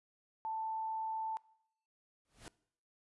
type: tone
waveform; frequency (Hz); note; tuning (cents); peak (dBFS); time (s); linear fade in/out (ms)
sine; 884; A5; +8; -36; 0.45-1.37; 0
type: noise with exponential growth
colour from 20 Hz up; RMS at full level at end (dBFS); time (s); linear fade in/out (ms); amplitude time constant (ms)
pink; -47; 2.25-2.48; 0; 49
effects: noise-tail reverb RT60 0.7 s tail -22 dB re dry + resampled to 24000 Hz